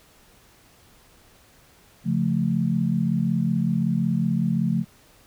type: chord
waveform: sine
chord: Db augmented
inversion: none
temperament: equal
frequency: 138.59 / 174.61 / 220 Hz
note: Db3 / F3 / A3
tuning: 0 / 0 / 0 cents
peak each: -26 / -23 / -24 dBFS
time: 2.04-4.85 s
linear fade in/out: 50 ms
effects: pink hiss -55 dBFS RMS until 5.26 s